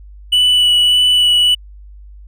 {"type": "tone with vibrato", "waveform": "triangle", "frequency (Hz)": 2960, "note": "F#7", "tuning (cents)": 0, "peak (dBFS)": -7, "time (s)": [0.32, 1.55], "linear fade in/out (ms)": 10, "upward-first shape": "sine", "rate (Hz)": 1.7, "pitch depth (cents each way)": 11, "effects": ["added 50 Hz sine -34 dBFS peak until 2.27 s"]}